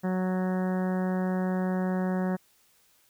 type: harmonic tone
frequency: 185 Hz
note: F#3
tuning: in tune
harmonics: 1 / 2 / 3 / 4 / 5 / 6 / 7 / 8 / 9 / 10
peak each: -26 / -35 / -36 / -39 / -43 / -46 / -49 / -47 / -46 / -48 dBFS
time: 0.03-2.37 s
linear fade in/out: 20 ms
effects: white hiss -64 dBFS RMS until 3.09 s